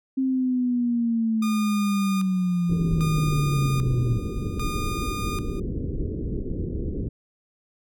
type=linear sweep; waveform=sine; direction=down; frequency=266.1 to 116.54 Hz; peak=-20 dBFS; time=0.17-4.18 s; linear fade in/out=10 ms
type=tone with tremolo; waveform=sawtooth; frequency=1218 Hz; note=D#6; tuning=37 cents flat; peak=-27 dBFS; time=1.42-5.6 s; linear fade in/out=5 ms; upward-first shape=square; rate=0.63 Hz; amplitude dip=80%
type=low-pass noise; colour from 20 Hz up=pink; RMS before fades=-28 dBFS; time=2.69-7.09 s; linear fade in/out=10 ms; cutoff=440 Hz; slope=48 dB/octave
effects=none